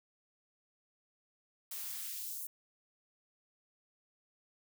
blue noise with high-pass filter sweep, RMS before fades -42 dBFS, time 1.71-2.47 s, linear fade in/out 5 ms, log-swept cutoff 330 to 10000 Hz, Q 0.89, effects none

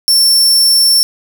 sawtooth tone, 5420 Hz, E8, 47 cents sharp, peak -4 dBFS, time 0.08-1.03 s, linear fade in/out 0 ms, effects none

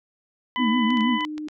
harmonic tone, 1000 Hz, B5, 21 cents sharp, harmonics 1 / 2 / 3, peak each -26 / -29 / -31 dBFS, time 0.56-1.25 s, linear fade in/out 0 ms
sine tone with vibrato, 234.1 Hz, A#3, 8 cents sharp, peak -19 dBFS, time 0.57-1.19 s, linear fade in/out 50 ms, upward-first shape triangle, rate 6.2 Hz, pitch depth 150 cents each way
sine tone with pitch glide, 309.4 to 304.3 Hz, D#4 to D#4, -10 to -38 cents, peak -29 dBFS, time 0.59-1.48 s, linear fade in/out 5 ms, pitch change -28 cents, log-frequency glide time 0.89-1.07 s
clicks, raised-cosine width 0.2 ms, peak -22 dBFS, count 7, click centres 0.905 / 0.972 / 1.008 / 1.208 / 1.25 / 1.38 / 1.485 s
effects none

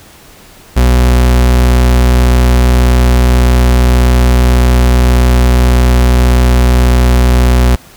40% pulse tone, 61.74 Hz, B1, in tune, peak -4 dBFS, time 0.76-7.76 s, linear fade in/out 10 ms, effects pink hiss -38 dBFS RMS until 7.96 s

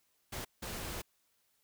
pink noise bursts at uneven times, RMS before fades -41 dBFS, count 2, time 0.32-0.45 / 0.62-1.02 s, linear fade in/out 10 ms, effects white hiss -75 dBFS RMS until 1.63 s

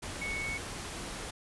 sine tone in noise, 2217 Hz, C#7, in tune, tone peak -34 dBFS, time 0.21-0.58 s, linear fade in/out 10 ms, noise pink, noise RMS -40 dBFS, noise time 0.02-1.31 s, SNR +3 dB, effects resampled to 24000 Hz

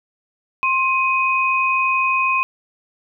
sine tone pair together, 1059 / 2509 Hz, C6 / D#7, +21 / +14 cents, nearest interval octave + minor third, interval 1493 cents, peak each -18 dBFS, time 0.63-2.43 s, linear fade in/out 0 ms, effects none

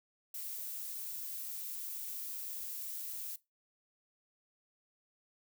violet noise, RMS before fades -42 dBFS, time 0.34-3.36 s, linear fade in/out 5 ms, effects noise-tail reverb RT60 0.2 s tail -19 dB re dry

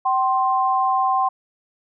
sine tone pair together, 768.3 / 1051 Hz, G5 / C6, -35 / +7 cents, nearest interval perfect fourth, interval 542 cents, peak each -19 dBFS, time 0.05-1.29 s, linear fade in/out 10 ms, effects none

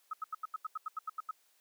sine tone bursts, 1277 Hz, D#6, 45 cents sharp, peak -34 dBFS, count 12, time 0.11-1.311 s, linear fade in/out 5 ms, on 24 ms, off 83 ms, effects white hiss -70 dBFS RMS until 1.6 s + high-pass 400 Hz 12 dB/octave

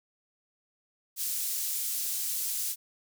pink high-pass noise, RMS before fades -32 dBFS, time 1.16-2.76 s, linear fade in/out 50 ms, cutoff 7600 Hz, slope 12 dB/octave, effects none

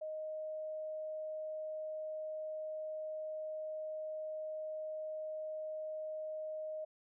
sine tone, 622.3 Hz, D#5, in tune, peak -39 dBFS, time 0.01-6.85 s, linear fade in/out 10 ms, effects none

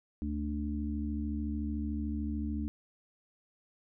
harmonic tone, 73.6 Hz, D2, 4 cents sharp, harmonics 1 / 3 / 4, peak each -35 / -36 / -38 dBFS, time 0.22-2.68 s, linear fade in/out 0 ms, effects none

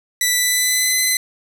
10% pulse tone with pitch glide, 1975.5 to 2028 Hz, B6 to B6, 0 to +45 cents, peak -6 dBFS, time 0.21-1.17 s, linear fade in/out 2 ms, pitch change +45 cents, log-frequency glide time 0.31-0.99 s, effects none

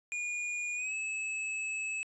square tone with pitch glide, 2437 to 2597 Hz, D#7 to E7, -37 to -26 cents, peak -34 dBFS, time 0.12-2.03 s, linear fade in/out 0 ms, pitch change +111 cents, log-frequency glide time 0.75-0.94 s, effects resampled to 24000 Hz + 12-bit

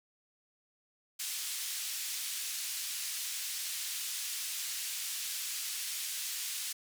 white band-pass noise, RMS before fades -38 dBFS, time 1.19-6.73 s, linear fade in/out 10 ms, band 2500 to 11000 Hz, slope 12 dB/octave, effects none

